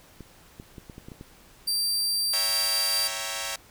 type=clicks; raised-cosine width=3 ms; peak=-28 dBFS; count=8; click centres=0.207 / 0.599 / 0.782 / 0.898 / 0.981 / 1.085 / 1.118 / 1.211 s
type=tone; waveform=sawtooth; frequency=4699 Hz; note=D8; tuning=in tune; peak=-21 dBFS; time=1.67-3.08 s; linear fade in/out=10 ms
type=chord; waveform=5% pulse; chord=C# diminished seventh; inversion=none; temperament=equal; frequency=554.4 / 659.3 / 784 / 932.3 Hz; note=C#5 / E5 / G5 / Bb5; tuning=0 / 0 / 0 / 0 cents; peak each=-24 dBFS; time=2.33-3.56 s; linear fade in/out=5 ms
effects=pink hiss -54 dBFS RMS until 3.7 s